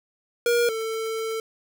square tone pair in turn, 475.1 / 446 Hz, A#4 / A4, +33 / +23 cents, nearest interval minor second, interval 110 cents, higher first, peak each -19 / -27 dBFS, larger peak first, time 0.46-0.69 / 0.69-1.4 s, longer second, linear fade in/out 2 ms, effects none

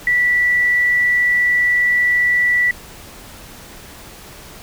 sine tone, 1959 Hz, B6, 15 cents flat, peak -12 dBFS, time 0.07-2.71 s, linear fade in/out 2 ms, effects pink hiss -38 dBFS RMS until 4.62 s

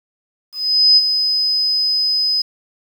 sine tone with ADSR envelope, 5030 Hz, D#8, 18 cents sharp, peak -6 dBFS, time 0.52-2.42 s, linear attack 450 ms, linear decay 34 ms, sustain -8 dB, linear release 6 ms, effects 7-bit

